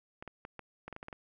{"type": "clicks", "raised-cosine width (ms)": 0.5, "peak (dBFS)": -28, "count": 10, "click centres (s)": [0.225, 0.277, 0.451, 0.593, 0.88, 0.927, 0.964, 1.029, 1.084, 1.128], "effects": []}